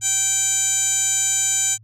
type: tone with band-pass filter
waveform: 15% pulse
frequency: 779 Hz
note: G5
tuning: 11 cents flat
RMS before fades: -20 dBFS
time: 0.01-1.78 s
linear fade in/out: 50 ms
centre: 6900 Hz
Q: 6.2
effects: added 109 Hz sine -46 dBFS peak until 1.83 s